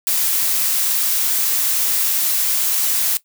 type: noise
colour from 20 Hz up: blue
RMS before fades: -18 dBFS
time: 0.07-3.17 s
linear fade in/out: 0 ms
effects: noise-tail reverb RT60 0.1 s tail -17 dB re dry